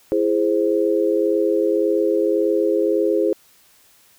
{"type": "chord", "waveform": "sine", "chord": "E augmented", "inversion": "none", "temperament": "equal with one note detuned", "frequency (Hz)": [333.5, 415.3, 523.3], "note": ["E4", "G#4", "B#4"], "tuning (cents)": [20, 0, 0], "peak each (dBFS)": [-20, -19, -21], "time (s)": [0.12, 3.33], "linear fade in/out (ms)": 0, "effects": ["white hiss -54 dBFS RMS until 4.18 s"]}